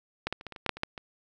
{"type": "clicks", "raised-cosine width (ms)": 0.3, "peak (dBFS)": [-13, -15, -28, -22, -26, -26, -13, -8, -25, -12, -23], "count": 11, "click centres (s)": [0.27, 0.326, 0.411, 0.467, 0.523, 0.562, 0.663, 0.693, 0.77, 0.834, 0.978], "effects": []}